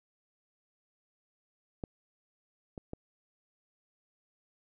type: clicks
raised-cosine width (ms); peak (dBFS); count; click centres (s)
2; -23 / -28 / -25; 3; 1.838 / 2.778 / 2.934
effects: none